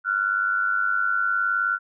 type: tone pair together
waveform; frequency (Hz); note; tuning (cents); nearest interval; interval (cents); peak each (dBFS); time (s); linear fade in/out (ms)
sine; 1380.5 / 1480; F6 / F#6; -20 / 0; minor second; 120; -23; 0.04-1.79; 50
effects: none